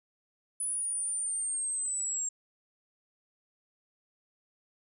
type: linear sweep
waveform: sine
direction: down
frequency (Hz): 9956 to 7459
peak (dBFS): -30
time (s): 0.6-2.29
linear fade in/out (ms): 5
effects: none